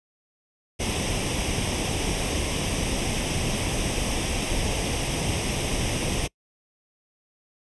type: noise with comb filter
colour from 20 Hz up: pink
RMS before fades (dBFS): -26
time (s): 0.79-6.28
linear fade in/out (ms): 20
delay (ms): 0.35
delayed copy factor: +0.65
effects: noise-tail reverb RT60 0.1 s tail -26 dB re dry + resampled to 24000 Hz